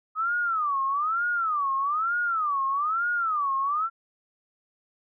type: tone with vibrato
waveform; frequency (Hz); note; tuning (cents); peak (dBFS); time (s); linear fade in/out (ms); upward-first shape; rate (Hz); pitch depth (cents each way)
sine; 1244.5; D#6; 0; -23; 0.15-3.9; 50; sine; 1.1; 250
effects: none